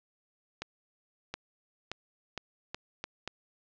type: accelerating click train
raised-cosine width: 0.2 ms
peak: -18 dBFS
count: 7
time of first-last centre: 0.62-3.276 s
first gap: 720 ms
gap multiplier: 0.8
effects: low-pass 5000 Hz 12 dB/octave